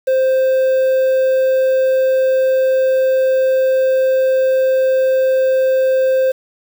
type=tone with quantisation; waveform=triangle; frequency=523.3 Hz; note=C5; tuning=in tune; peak=-9 dBFS; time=0.07-6.32 s; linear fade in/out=10 ms; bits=6; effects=none